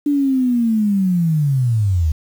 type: linear sweep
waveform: sine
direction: down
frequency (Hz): 293.7 to 73.42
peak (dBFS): -13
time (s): 0.06-2.12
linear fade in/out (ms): 5
effects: 7-bit